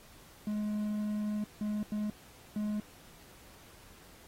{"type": "tone bursts at uneven times", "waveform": "triangle", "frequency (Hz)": 210.3, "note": "G#3", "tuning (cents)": 22, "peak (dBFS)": -29, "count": 4, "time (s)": [[0.47, 1.44], [1.61, 1.83], [1.92, 2.1], [2.56, 2.8]], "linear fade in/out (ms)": 2, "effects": ["pink hiss -57 dBFS RMS until 4.27 s", "AAC 48 kbps"]}